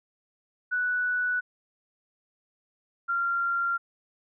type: tone pair in turn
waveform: sine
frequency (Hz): 1480 / 1383.7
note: F#6 / F6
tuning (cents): 0 / -16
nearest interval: minor second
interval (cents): 116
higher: first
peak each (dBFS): -24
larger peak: neither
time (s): 0.71-1.41 / 3.08-3.78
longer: neither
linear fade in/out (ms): 20
effects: none